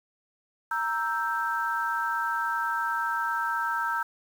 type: chord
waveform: sine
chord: E diminished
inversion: second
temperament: equal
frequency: 932.3 / 1318.5 / 1568 Hz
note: Bb5 / E6 / G6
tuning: 0 / 0 / 0 cents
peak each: -30 dBFS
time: 0.71-4.03 s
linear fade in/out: 5 ms
effects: 8-bit